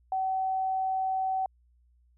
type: tone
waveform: sine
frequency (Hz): 760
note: F#5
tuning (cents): +46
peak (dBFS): -26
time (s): 0.12-1.46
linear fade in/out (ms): 2
effects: added 60 Hz sine -61 dBFS peak until 2.17 s